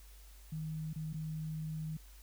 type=tone with dropouts; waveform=sine; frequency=156.8 Hz; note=D#3; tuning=14 cents sharp; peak=-37 dBFS; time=0.52-1.97 s; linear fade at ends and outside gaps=5 ms; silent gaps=0.932-0.959 / 1.13-1.141 s; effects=added 50 Hz sine -53 dBFS peak until 2.22 s + white hiss -62 dBFS RMS until 2.22 s